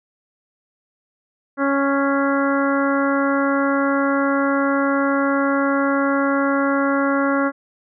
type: harmonic tone with a mistuned harmonic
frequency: 277.2 Hz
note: C#4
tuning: in tune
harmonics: 1 / 2 / 3 / 4 / 5 / 6 / 7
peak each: -19 / -22 / -30 / -25 / -24 / -29 / -34 dBFS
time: 1.57-7.52 s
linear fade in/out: 50 ms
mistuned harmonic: 7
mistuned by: +36 cents
effects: none